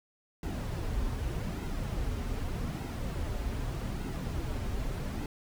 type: noise with flanger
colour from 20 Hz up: brown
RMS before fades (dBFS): -34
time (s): 0.43-5.26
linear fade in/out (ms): 2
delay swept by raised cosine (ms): 1.7 to 6.3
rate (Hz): 0.83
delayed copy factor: -0.5
effects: none